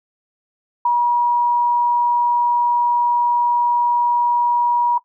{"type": "tone", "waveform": "sine", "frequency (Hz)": 960, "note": "B5", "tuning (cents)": -49, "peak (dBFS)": -13, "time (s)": [0.85, 4.98], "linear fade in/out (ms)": 5, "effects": ["noise-tail reverb RT60 0.1 s tail -18 dB re dry"]}